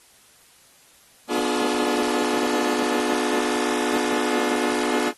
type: chord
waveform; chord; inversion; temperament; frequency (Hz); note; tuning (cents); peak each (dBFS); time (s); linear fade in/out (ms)
sawtooth; B diminished seventh; none; just; 246.9 / 296.3 / 355.6 / 426.7; B3 / D4 / F4 / Ab4; 0 / +15 / +31 / +47; -23; 1.28-5.13; 50
effects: white hiss -54 dBFS RMS until 5.17 s + AAC 32 kbps